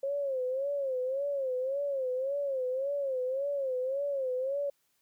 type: tone with vibrato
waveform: sine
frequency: 537 Hz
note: C5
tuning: 45 cents sharp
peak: -29 dBFS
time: 0.03-4.7 s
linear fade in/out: 5 ms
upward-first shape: sine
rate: 1.8 Hz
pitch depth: 110 cents each way
effects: white hiss -74 dBFS RMS until 5.01 s